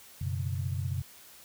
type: chord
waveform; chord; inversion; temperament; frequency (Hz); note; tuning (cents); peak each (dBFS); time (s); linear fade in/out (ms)
sine; F# suspended fourth; none; just; 92.5 / 123.33 / 138.75; F#2 / B2 / C#3; 0 / -2 / +2; -32 / -35 / -36; 0.21-1.02; 5
effects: white hiss -53 dBFS RMS until 1.44 s